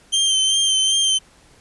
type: tone with vibrato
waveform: sawtooth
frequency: 3132 Hz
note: G7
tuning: 2 cents flat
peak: -12 dBFS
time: 0.12-1.19 s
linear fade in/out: 20 ms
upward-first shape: sine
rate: 2.6 Hz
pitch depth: 30 cents each way
effects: pink hiss -52 dBFS RMS until 1.6 s + resampled to 24000 Hz